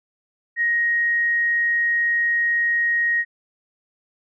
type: tone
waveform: sine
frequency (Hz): 1878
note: A#6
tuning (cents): +12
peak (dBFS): -17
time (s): 0.56-3.25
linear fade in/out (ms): 50
effects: none